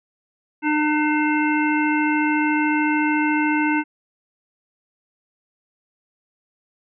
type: harmonic tone with a mistuned harmonic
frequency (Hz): 302.3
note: D#4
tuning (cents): -50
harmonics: 1 / 3 / 5 / 7 / 9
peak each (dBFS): -19 / -24 / -26 / -27 / -29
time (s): 0.62-3.84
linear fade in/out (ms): 50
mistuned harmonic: 9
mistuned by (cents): -31
effects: none